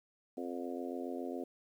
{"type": "harmonic tone with a mistuned harmonic", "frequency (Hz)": 87.31, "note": "F2", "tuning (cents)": 0, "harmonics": [3, 4, 5, 6, 7, 8], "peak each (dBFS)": [-41, -43, -45, -47, -48, -49], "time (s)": [0.37, 1.44], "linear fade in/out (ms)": 5, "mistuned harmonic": 8, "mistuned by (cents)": 36, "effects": ["11-bit"]}